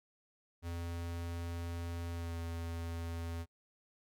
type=tone with pitch glide; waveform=square; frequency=85.2 to 83.88 Hz; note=F2 to E2; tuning=-42 to +31 cents; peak=-39 dBFS; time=0.62-3.46 s; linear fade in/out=50 ms; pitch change=-27 cents; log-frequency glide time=2.12-2.37 s; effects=noise-tail reverb RT60 0.1 s tail -26 dB re dry